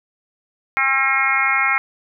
harmonic tone, 269 Hz, C4, 48 cents sharp, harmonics 3 / 4 / 5 / 6 / 7 / 8 / 9, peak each -26 / -26 / -21 / -27 / -24 / -18 / -26 dBFS, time 0.77-1.78 s, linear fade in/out 0 ms, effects none

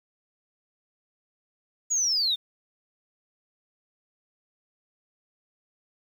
sine linear sweep, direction down, 6890 to 3520 Hz, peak -21 dBFS, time 1.9-2.36 s, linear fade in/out 20 ms, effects tanh soft clip ceiling -17 dBFS + 9-bit

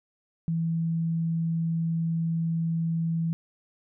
sine tone, 164.8 Hz, E3, in tune, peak -24 dBFS, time 0.48-3.33 s, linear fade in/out 0 ms, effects none

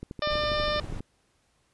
click train, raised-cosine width 3 ms, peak -24 dBFS, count 13, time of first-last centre 0.03-1.006 s, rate 12.3 Hz
harmonic tone, 599 Hz, D5, 34 cents sharp, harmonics 1 / 2 / 3 / 4 / 5 / 6 / 7 / 8 / 9, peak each -28 / -31 / -35 / -39 / -40 / -35 / -41 / -41 / -40 dBFS, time 0.22-0.8 s, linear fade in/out 2 ms
brown noise, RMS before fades -36 dBFS, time 0.3-1 s, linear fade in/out 2 ms
effects pink hiss -69 dBFS RMS until 1.73 s + resampled to 24000 Hz

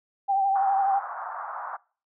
sine tone with vibrato, 784 Hz, G5, in tune, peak -20 dBFS, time 0.28-1 s, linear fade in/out 20 ms, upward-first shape triangle, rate 12 Hz, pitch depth 45 cents each way
pink band-pass noise, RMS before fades -35 dBFS, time 0.55-1.77 s, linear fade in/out 10 ms, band 720 to 1400 Hz, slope 48 dB/octave
effects noise-tail reverb RT60 0.4 s tail -24 dB re dry

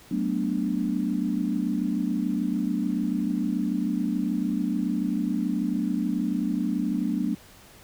sine chord, B minor seventh, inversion second, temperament equal with one note detuned, 188.45 / 220 / 246.9 / 293.7 Hz, F#3 / A3 / B3 / D4, +32 / 0 / 0 / 0 cents, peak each -29 dBFS, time 0.11-7.35 s, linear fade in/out 5 ms, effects pink hiss -51 dBFS RMS until 7.83 s

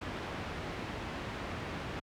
pink low-pass noise, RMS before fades -39 dBFS, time 0.01-2 s, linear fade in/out 10 ms, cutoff 2700 Hz, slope 12 dB/octave, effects high-pass 60 Hz 12 dB/octave

